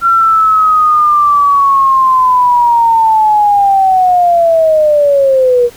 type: linear sweep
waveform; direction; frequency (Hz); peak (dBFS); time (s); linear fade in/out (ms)
sine; down; 1371 to 474.3; -5; 0.01-5.7; 50
effects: pink hiss -37 dBFS RMS until 5.76 s